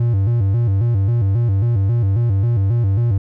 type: tone with vibrato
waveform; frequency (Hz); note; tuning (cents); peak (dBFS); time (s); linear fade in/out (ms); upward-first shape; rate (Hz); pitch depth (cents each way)
triangle; 107.5; A2; -40; -11; 0-3.18; 5; square; 3.7; 170
effects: none